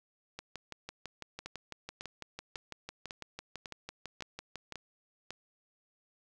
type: two click trains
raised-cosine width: 0.2 ms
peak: -24 / -24 dBFS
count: 27 / 8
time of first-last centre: 0.39-4.723 / 1.46-5.306 s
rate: 6 / 1.82 Hz
effects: none